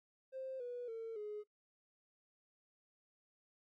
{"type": "tone with pitch steps", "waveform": "triangle", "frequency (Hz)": [526, 487.9, 452.7, 419.9], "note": ["C5", "B4", "A4", "G#4"], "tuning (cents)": [9, -21, 49, 19], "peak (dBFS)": -38, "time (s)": [0.32, 1.44], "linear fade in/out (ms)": 50, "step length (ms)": 280, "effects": ["noise-tail reverb RT60 0.1 s tail -22 dB re dry", "tanh soft clip ceiling -40 dBFS"]}